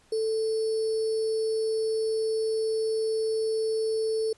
sine tone with sample-and-hold, 441.1 Hz, A4, 4 cents sharp, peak -24 dBFS, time 0.12-4.33 s, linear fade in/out 5 ms, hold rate 4900 Hz, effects pink hiss -61 dBFS RMS until 4.37 s + resampled to 24000 Hz

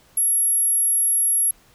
sine tone, 11230 Hz, F9, 8 cents sharp, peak -16 dBFS, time 0.17-1.51 s, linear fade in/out 5 ms, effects pink hiss -55 dBFS RMS until 1.74 s

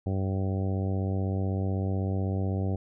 harmonic tone, 96 Hz, G2, 36 cents flat, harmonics 1 / 2 / 3 / 4 / 5 / 6 / 7 / 8, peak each -27 / -33 / -37 / -39 / -41 / -43 / -44 / -45 dBFS, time 0.06-2.76 s, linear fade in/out 5 ms, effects none

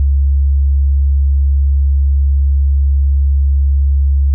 sine tone, 69.3 Hz, C#2, in tune, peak -8 dBFS, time 0-4.34 s, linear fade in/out 0 ms, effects none

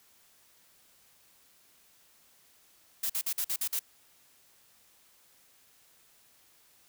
blue noise bursts, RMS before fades -31 dBFS, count 7, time 3.03-3.793 s, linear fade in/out 5 ms, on 67 ms, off 49 ms, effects white hiss -63 dBFS RMS until 6.88 s

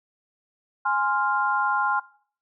sine chord, F minor, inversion first, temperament equal, 830.6 / 1046.5 / 1396.9 Hz, Ab5 / C6 / F6, 0 / 0 / 0 cents, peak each -25 dBFS, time 0.85-2 s, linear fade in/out 10 ms, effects noise-tail reverb RT60 0.5 s tail -20 dB re dry

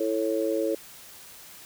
sine chord, A major, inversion second, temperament just, 330 / 440 / 550 Hz, E4 / A4 / C#5, +2 / 0 / -14 cents, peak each -28 dBFS, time 0-0.75 s, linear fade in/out 5 ms, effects white hiss -47 dBFS RMS until 1.65 s

